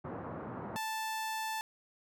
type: band-pass noise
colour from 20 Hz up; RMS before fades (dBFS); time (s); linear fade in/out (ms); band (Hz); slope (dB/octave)
pink; -42; 0.04-0.77; 10; 100 to 1300; 24
type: tone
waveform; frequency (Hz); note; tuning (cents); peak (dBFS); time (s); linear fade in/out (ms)
sawtooth; 880; A5; 0; -31; 0.76-1.61; 0
effects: none